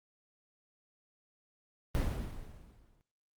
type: noise with exponential decay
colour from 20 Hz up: brown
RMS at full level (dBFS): -28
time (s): 1.95-3.01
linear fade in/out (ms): 0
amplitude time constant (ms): 230
effects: noise-tail reverb RT60 0.6 s tail -25 dB re dry + Opus 24 kbps